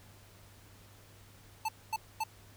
square tone bursts, 880 Hz, A5, in tune, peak -31 dBFS, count 3, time 1.65-2.238 s, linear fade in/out 5 ms, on 36 ms, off 240 ms, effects added 100 Hz sine -58 dBFS peak until 2.56 s + pink hiss -59 dBFS RMS until 2.56 s

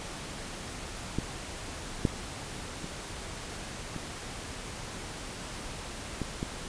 clicks, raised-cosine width 3 ms, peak -15 / -10 / -24 / -23 / -18 / -18 dBFS, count 6, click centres 1.186 / 2.052 / 2.844 / 3.963 / 6.217 / 6.429 s, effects pink hiss -40 dBFS RMS until 6.68 s + resampled to 22050 Hz

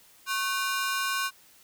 sawtooth ring-modulated tone, 1307 Hz, E6, 15 cents flat, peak -20 dBFS, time 0.26-1.31 s, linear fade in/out 50 ms, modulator 213 Hz, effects white hiss -57 dBFS RMS until 1.63 s

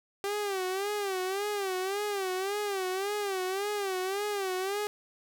sawtooth tone with vibrato, 392 Hz, G4, in tune, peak -26 dBFS, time 0.24-4.87 s, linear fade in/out 0 ms, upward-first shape sine, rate 1.8 Hz, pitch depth 110 cents each way, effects none

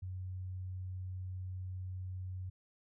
sine tone, 92.5 Hz, F#2, in tune, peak -39 dBFS, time 0.02-2.5 s, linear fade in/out 10 ms, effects none

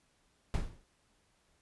brown noise with exponential decay, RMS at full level -27 dBFS, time 0.54-0.84 s, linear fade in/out 1 ms, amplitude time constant 65 ms, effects pink hiss -72 dBFS RMS until 1.61 s + resampled to 24000 Hz

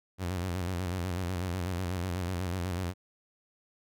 sawtooth tone with vibrato, 90.1 Hz, F#2, 45 cents flat, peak -27 dBFS, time 0.18-2.94 s, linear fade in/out 50 ms, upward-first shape square, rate 8.1 Hz, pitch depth 72 cents each way, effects none

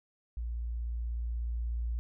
sine tone with level ramp, 58.27 Hz, A#1, in tune, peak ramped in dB -33 to -30 dBFS, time 0.37-1.99 s, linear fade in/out 0 ms, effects none

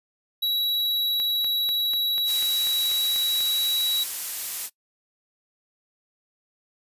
square tone, 3894 Hz, B7, 25 cents flat, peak -22 dBFS, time 0.42-4.04 s, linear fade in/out 10 ms
click train, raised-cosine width 0.2 ms, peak -20 dBFS, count 10, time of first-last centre 1.2-3.406 s, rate 4.08 Hz
blue noise, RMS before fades -29 dBFS, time 2.25-4.7 s, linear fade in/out 50 ms
effects noise-tail reverb RT60 0.1 s tail -21 dB re dry + resampled to 32000 Hz

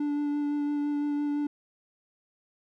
triangle tone with vibrato, 291.6 Hz, D4, 12 cents flat, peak -24 dBFS, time 0-1.47 s, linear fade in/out 5 ms, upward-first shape sine, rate 5.9 Hz, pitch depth 12 cents each way, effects none

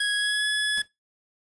25% pulse tone with pitch glide, 1661.2 to 1700 Hz, G#6 to G#6, 0 to +40 cents, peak -19 dBFS, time 0-0.82 s, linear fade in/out 5 ms, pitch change +40 cents, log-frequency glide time 0.16-0.47 s
pink noise with exponential decay, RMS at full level -37 dBFS, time 0.77-0.88 s, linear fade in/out 5 ms, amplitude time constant 23 ms
effects noise-tail reverb RT60 0.2 s tail -22 dB re dry + resampled to 24000 Hz

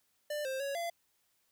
square tone with pitch steps, 594 / 528 / 557 / 682 Hz, D5 / C5 / C#5 / F5, +20 / +16 / +8 / -41 cents, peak -35 dBFS, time 0.3-0.9 s, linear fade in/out 5 ms, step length 150 ms, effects white hiss -75 dBFS RMS until 1.51 s

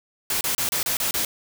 white noise bursts, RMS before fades -24 dBFS, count 7, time 0.3-1.25 s, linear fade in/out 2 ms, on 110 ms, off 30 ms, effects none

